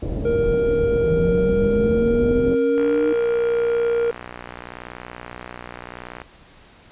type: low-pass noise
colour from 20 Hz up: pink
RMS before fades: -25 dBFS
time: 0.02-2.55 s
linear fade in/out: 2 ms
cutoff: 520 Hz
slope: 24 dB/octave
type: tone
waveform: triangle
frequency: 468.6 Hz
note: A#4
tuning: 9 cents sharp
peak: -15 dBFS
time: 0.25-4.11 s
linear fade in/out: 5 ms
type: linear sweep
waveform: sine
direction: up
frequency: 158.8 to 306.8 Hz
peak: -21 dBFS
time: 1.06-3.13 s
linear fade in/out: 5 ms
type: click train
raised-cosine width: 0.5 ms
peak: -18 dBFS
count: 210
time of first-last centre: 2.78-6.217 s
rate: 60.8 Hz
effects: pink hiss -49 dBFS RMS until 6.91 s + resampled to 8000 Hz